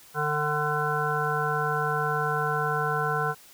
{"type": "harmonic tone with a mistuned harmonic", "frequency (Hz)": 150, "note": "D3", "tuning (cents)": 37, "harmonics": [1, 3, 5, 7, 9, 10], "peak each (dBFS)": [-31, -31, -31, -31, -31, -31], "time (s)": [0.14, 3.35], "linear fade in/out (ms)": 50, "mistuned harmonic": 7, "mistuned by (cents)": -30, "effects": ["white hiss -52 dBFS RMS until 3.53 s"]}